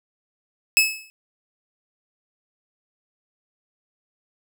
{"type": "tone with exponential decay", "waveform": "sawtooth", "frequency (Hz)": 2592, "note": "E7", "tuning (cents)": -30, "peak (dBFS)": -8, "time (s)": [0.77, 1.1], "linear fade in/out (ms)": 0, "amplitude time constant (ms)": 70, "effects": []}